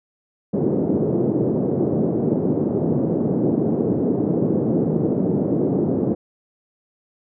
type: band-pass noise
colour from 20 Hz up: white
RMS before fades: -20 dBFS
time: 0.53-6.15 s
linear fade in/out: 10 ms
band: 130 to 420 Hz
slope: 24 dB/octave
effects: none